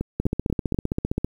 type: two click trains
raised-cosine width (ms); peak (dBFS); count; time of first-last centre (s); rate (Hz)
3; -10 / -12; 17 / 4; 0.2-1.246 / 0.01-0.745; 15.3 / 4.08
effects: 8-bit